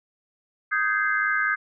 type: chord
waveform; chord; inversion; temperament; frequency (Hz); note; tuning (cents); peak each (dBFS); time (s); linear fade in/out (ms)
sine; Ab major seventh; second; just; 1245.9 / 1557.4 / 1661.2 / 2077; Eb6 / G6 / Ab6 / C7; +2 / -12 / 0 / -13; -27 / -24 / -27 / -29; 0.71-1.56; 20
effects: none